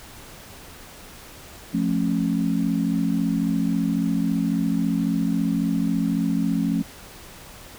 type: chord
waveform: sine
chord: F augmented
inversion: none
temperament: just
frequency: 174.61 / 218.3 / 272.8 Hz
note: F3 / A3 / C#4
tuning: 0 / -13 / -28 cents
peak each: -24 dBFS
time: 1.73-6.83 s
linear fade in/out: 20 ms
effects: pink hiss -43 dBFS RMS until 7.78 s